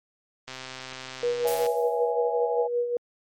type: click train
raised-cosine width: 0.2 ms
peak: -20 dBFS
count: 155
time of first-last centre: 0.48-1.665 s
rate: 130 Hz
type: tone with tremolo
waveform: sine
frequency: 481.7 Hz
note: B4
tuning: 43 cents flat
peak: -21 dBFS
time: 1.23-2.97 s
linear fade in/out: 2 ms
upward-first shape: sine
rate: 5.3 Hz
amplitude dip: 55%
type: chord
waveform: sine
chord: C# minor seventh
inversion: third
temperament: equal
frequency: 493.9 / 554.4 / 659.3 / 830.6 Hz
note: B4 / C#5 / E5 / G#5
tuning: 0 / 0 / 0 / 0 cents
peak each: -35 / -34 / -31 / -30 dBFS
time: 1.44-2.68 s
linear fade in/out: 20 ms
type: noise with exponential decay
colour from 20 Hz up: blue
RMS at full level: -31 dBFS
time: 1.47-2.12 s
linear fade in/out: 5 ms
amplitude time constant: 140 ms
effects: MP3 64 kbps